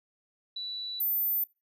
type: tone pair in turn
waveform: sine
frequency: 3951 / 14080 Hz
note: B7 / A9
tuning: 0 / 0 cents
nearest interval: octave + minor seventh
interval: 2200 cents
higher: second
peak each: -33 / -23 dBFS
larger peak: second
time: 0.56-1 / 1-1.44 s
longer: neither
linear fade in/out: 5 ms
effects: noise-tail reverb RT60 0.2 s tail -19 dB re dry + tanh soft clip ceiling -25 dBFS